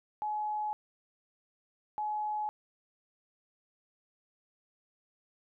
sine tone pair in turn, 847 / 847 Hz, G#5 / G#5, +34 / +34 cents, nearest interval unison, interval 0 cents, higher neither, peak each -31 / -31 dBFS, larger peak neither, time 0.22-0.73 / 1.98-2.49 s, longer neither, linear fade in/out 0 ms, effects none

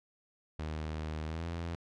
sawtooth tone with pitch glide, 77.78 to 84.33 Hz, D#2 to E2, 0 to +40 cents, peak -32 dBFS, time 0.59-1.75 s, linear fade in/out 0 ms, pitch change +140 cents, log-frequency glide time 1.25-1.46 s, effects low-pass 5000 Hz 12 dB/octave

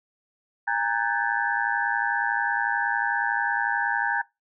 sine tone cluster, 814 / 925 / 1513 / 1624 / 1738 Hz, G#5 / A#5 / F#6 / G#6 / A6, -35 / -14 / +38 / -39 / -22 cents, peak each -29 dBFS, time 0.67-4.22 s, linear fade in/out 10 ms, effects noise-tail reverb RT60 0.2 s tail -20 dB re dry

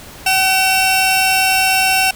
sawtooth tone pair together, 759 / 2705 Hz, F#5 / E7, +44 / +44 cents, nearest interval octave + minor seventh, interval 2200 cents, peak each -11 dBFS, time 0.26-2.11 s, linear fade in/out 5 ms, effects pink hiss -36 dBFS RMS until 2.15 s

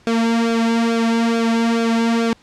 sawtooth tone with flanger, 229.8 Hz, A#3, 25 cents flat, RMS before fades -17 dBFS, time 0.07-2.33 s, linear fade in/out 0 ms, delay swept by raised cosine 1 to 2.8 ms, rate 2.3 Hz, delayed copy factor -0.75, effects pink hiss -52 dBFS RMS until 2.42 s + low-pass 6000 Hz 12 dB/octave

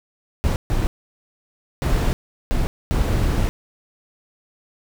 brown noise bursts at uneven times, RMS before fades -19 dBFS, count 5, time 0.44-0.56 / 0.7-0.87 / 1.82-2.13 / 2.51-2.67 / 2.91-3.49 s, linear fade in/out 0 ms, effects none

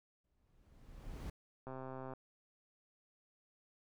brown noise with exponential growth, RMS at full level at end -41 dBFS, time 0.24-1.3 s, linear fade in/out 5 ms, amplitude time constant 230 ms
click train, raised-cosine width 1 ms, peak -33 dBFS, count 62, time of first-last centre 1.67-2.136 s, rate 131 Hz
effects none

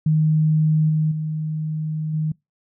sine tone with level steps, 155.56 Hz, D#3, in tune, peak -14 / -16 / -22 / -19 dBFS, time 0.06-2.32 s, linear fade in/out 5 ms, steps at 0.89 / 1.11 / 2.13 s, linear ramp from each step 10 ms, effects noise-tail reverb RT60 0.2 s tail -25 dB re dry

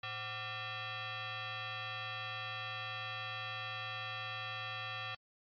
sine tone with frequency modulation, 751 Hz, F#5, 26 cents sharp, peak -39 dBFS, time 0.03-5.15 s, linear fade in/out 5 ms, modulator 639 Hz, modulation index 4.7, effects AAC 48 kbps

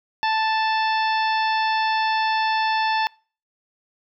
harmonic tone, 880 Hz, A5, in tune, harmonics 1 / 2 / 3 / 4 / 5 / 6, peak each -20 / -26 / -30 / -32 / -34 / -36 dBFS, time 0.23-3.07 s, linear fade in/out 0 ms, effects noise-tail reverb RT60 0.4 s tail -26 dB re dry

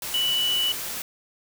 sine tone in noise, 2960 Hz, F#7, in tune, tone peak -21 dBFS, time 0.14-0.72 s, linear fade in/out 2 ms, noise white, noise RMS -32 dBFS, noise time 0.02-1.02 s, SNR +8 dB, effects none

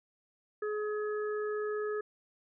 harmonic tone, 422.5 Hz, G#4, 30 cents sharp, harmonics 1 / 3 / 4, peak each -32 / -42 / -44 dBFS, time 0.62-2.01 s, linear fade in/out 5 ms, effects none

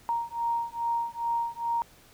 sine beating tone pair, 932.3 / 934.7 Hz, A#5 / A#5, 0 / +4 cents, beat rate 2.4 Hz, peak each -30 dBFS, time 0.09-1.82 s, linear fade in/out 0 ms, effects pink hiss -56 dBFS RMS until 2.13 s

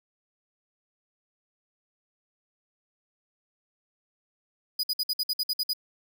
45% pulse tone bursts, 4944 Hz, D#8, 12 cents flat, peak -24 dBFS, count 10, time 4.79-5.734 s, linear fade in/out 5 ms, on 44 ms, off 56 ms, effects none

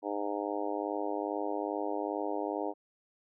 harmonic tone, 102.4 Hz, G#2, 24 cents flat, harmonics 3 / 4 / 5 / 6 / 7 / 8 / 9, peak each -37 / -38 / -39 / -40 / -40 / -41 / -42 dBFS, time 0.02-2.74 s, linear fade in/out 50 ms, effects none

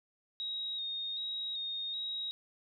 sine tone with vibrato, 3754 Hz, A#7, 11 cents sharp, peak -35 dBFS, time 0.4-2.31 s, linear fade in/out 0 ms, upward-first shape square, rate 1.3 Hz, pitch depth 26 cents each way, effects none

